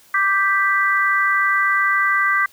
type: chord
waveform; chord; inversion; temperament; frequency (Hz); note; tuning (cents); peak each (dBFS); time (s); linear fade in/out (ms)
sine; G major; second; equal; 1174.7 / 1568 / 1975.5; D6 / G6 / B6; 0 / 0 / 0; -19; 0.14-2.46; 5
effects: white hiss -51 dBFS RMS until 2.52 s